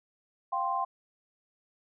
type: chord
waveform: sine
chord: F suspended second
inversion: none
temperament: equal with one note detuned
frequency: 698.5 / 780.4 / 1046.5 Hz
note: F5 / G5 / C6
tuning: 0 / -8 / 0 cents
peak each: -35 / -32 / -30 dBFS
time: 0.52-0.85 s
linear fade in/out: 10 ms
effects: none